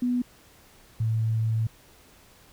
sine tone pair in turn, 246.3 / 111.63 Hz, B3 / A2, -5 / +25 cents, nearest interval octave + major second, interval 1370 cents, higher first, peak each -22 dBFS, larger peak neither, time 0.02-0.22 / 1-1.67 s, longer second, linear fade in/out 5 ms, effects pink hiss -55 dBFS RMS until 2.52 s

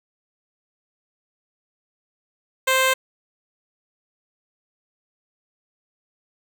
10% pulse tone, 523.3 Hz, C5, in tune, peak -8 dBFS, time 2.67-2.94 s, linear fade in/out 10 ms, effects none

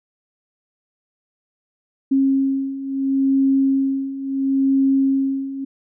sine beating tone pair, 270 / 270.73 Hz, C#4 / C#4, -45 / -41 cents, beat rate 0.73 Hz, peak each -21 / -17 dBFS, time 2.11-5.65 s, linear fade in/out 10 ms, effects none

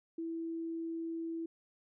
sine tone, 329.6 Hz, E4, in tune, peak -36 dBFS, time 0.18-1.46 s, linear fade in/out 5 ms, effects none

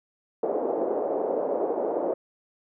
pink band-pass noise, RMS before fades -27 dBFS, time 0.43-2.14 s, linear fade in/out 2 ms, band 380 to 640 Hz, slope 24 dB/octave, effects none

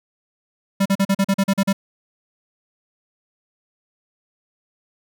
square tone bursts, 196 Hz, G3, in tune, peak -15 dBFS, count 10, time 0.8-1.73 s, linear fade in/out 10 ms, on 57 ms, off 40 ms, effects none

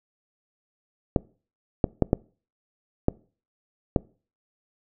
clicks, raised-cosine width 2 ms, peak -5 dBFS, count 6, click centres 1.162 / 1.842 / 2.023 / 2.131 / 3.084 / 3.962 s, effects noise-tail reverb RT60 0.4 s tail -24 dB re dry

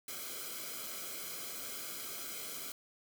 white noise with comb filter, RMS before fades -43 dBFS, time 0.08-2.72 s, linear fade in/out 2 ms, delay 1.1 ms, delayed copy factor -0.8, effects none

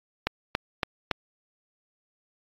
click train, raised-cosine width 0.3 ms, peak -8 dBFS, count 4, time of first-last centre 0.27-1.113 s, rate 3.56 Hz, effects AAC 32 kbps

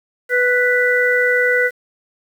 harmonic tone, 493.9 Hz, B4, in tune, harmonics 1 / 3 / 4, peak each -17 / -17 / -17 dBFS, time 0.29-1.71 s, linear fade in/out 50 ms, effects 7-bit

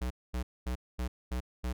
square tone bursts, 61.74 Hz, B1, in tune, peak -32 dBFS, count 6, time 0.01-1.73 s, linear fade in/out 10 ms, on 95 ms, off 230 ms, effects none

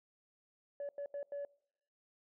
sine tone bursts at uneven times, 570 Hz, C#5, 48 cents sharp, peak -37 dBFS, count 4, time 0.8-0.89 / 0.98-1.06 / 1.14-1.23 / 1.32-1.45 s, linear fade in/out 2 ms, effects noise-tail reverb RT60 0.7 s tail -25 dB re dry + tanh soft clip ceiling -36 dBFS

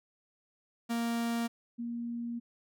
45% pulse / sine tone pair in turn, 233.1 / 235.9 Hz, A#3 / A#3, 0 / +21 cents, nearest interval unison, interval 21 cents, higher second, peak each -30 / -34 dBFS, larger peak first, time 0.89-1.48 / 1.78-2.4 s, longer second, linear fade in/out 20 ms, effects none

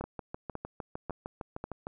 two click trains, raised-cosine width 1 ms, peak -22 / -23 dBFS, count 4 / 13, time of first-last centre 0.01-1.64 / 0.04-1.869 s, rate 1.84 / 6.56 Hz, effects none

